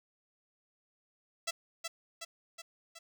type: tone with echo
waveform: 5% pulse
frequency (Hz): 664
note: E5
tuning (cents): +12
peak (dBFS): -21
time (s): 1.47-1.51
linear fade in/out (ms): 10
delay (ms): 370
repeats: 4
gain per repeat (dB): -4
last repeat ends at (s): 2.99
effects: none